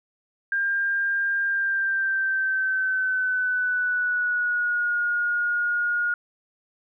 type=tone with pitch glide; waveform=sine; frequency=1600 to 1433.7 Hz; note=G6 to F6; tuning=+35 to +45 cents; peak=-21 dBFS; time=0.52-6.14 s; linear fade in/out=2 ms; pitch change=-190 cents; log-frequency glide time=1.44-4.98 s; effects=none

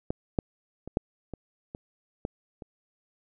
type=clicks; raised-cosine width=2 ms; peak=-15 / -11 / -25 / -10 / -23 / -24 / -17 / -27 dBFS; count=8; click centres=0.105 / 0.388 / 0.876 / 0.971 / 1.337 / 1.749 / 2.251 / 2.622 s; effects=none

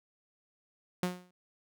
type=tone with exponential decay; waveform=sawtooth; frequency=180 Hz; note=F#3; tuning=47 cents flat; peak=-23 dBFS; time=1.03-1.31 s; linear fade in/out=2 ms; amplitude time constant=59 ms; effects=none

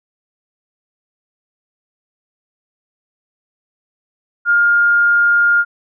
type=tone; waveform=sine; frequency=1412 Hz; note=F6; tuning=19 cents sharp; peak=-9 dBFS; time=4.45-5.65 s; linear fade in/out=50 ms; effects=none

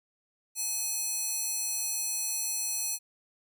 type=tone with high-pass filter; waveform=square; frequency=847 Hz; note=G#5; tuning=34 cents sharp; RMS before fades=-32 dBFS; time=0.55-2.99 s; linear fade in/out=50 ms; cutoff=6800 Hz; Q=1.2; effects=none

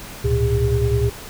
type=tone cluster; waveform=sine; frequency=69.4 / 110.7 / 120.6 / 405.7 Hz; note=C#2 / A2 / B2 / G#4; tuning=+3 / +11 / -41 / -41 cents; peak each=-21 dBFS; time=0.24-1.1 s; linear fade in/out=10 ms; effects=pink hiss -36 dBFS RMS until 1.29 s

